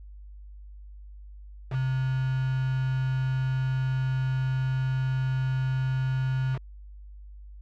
sine tone with quantisation, 130.81 Hz, C3, in tune, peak -24 dBFS, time 1.7-6.59 s, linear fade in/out 50 ms, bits 6, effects added 50 Hz sine -42 dBFS peak until 7.61 s + low-pass 3000 Hz 12 dB/octave

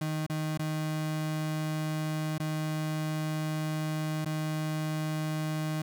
35% pulse tone with dropouts, 155.4 Hz, D#3, 2 cents flat, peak -28 dBFS, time 0.01-5.82 s, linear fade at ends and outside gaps 5 ms, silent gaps 0.265-0.297 / 0.576-0.593 / 2.381-2.399 / 4.248-4.258 s, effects none

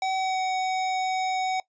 square tone with pitch glide, 760 to 750.4 Hz, F#5 to F#5, +46 to +24 cents, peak -25 dBFS, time 0.02-1.6 s, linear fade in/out 2 ms, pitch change -22 cents, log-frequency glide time 0.16-0.42 s, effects noise-tail reverb RT60 0.1 s tail -20 dB re dry + resampled to 16000 Hz

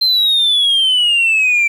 sine exponential sweep, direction down, 4153 to 2331 Hz, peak -8 dBFS, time 0.01-1.68 s, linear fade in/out 10 ms, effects tanh soft clip ceiling -8 dBFS + 7-bit

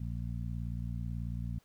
harmonic tone, 58.27 Hz, A#1, in tune, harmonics 1 / 2 / 3 / 4, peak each -38 / -38 / -42 / -47 dBFS, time 0-1.59 s, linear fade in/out 5 ms, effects pink hiss -69 dBFS RMS until 1.64 s

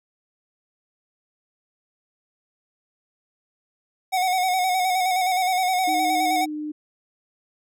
square tone with vibrato, 740 Hz, F#5, in tune, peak -20 dBFS, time 4.12-6.46 s, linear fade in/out 20 ms, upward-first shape square, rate 9.6 Hz, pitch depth 37 cents each way
sine tone with pitch glide, 311.2 to 302.2 Hz, D#4 to D4, 0 to +50 cents, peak -27 dBFS, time 5.87-6.72 s, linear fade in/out 10 ms, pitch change -50 cents, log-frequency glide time 6.39-6.53 s
effects none

